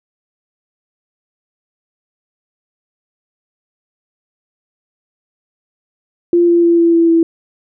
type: tone with pitch steps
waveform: sine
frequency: 345.8 / 342.8 / 339.9 / 336.9 / 334 / 331.1 Hz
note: F4 / F4 / F4 / E4 / E4 / E4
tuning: -17 / -32 / -47 / +38 / +23 / +8 cents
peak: -7 dBFS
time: 6.33-7.23 s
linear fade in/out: 2 ms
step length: 150 ms
effects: none